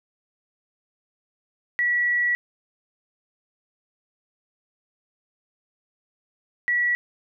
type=tone bursts at uneven times; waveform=sine; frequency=1938 Hz; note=B6; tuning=33 cents flat; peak=-19 dBFS; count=2; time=1.79-2.35 / 6.68-6.95 s; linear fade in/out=0 ms; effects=none